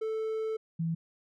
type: tone pair in turn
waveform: triangle / sine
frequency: 440 / 164.81 Hz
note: A4 / E3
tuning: 0 / 0 cents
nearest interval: octave + perfect fourth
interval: 1700 cents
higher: first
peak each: -28 dBFS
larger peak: neither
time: 0.01-0.57 / 0.79-0.95 s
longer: first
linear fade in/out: 10 ms
effects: none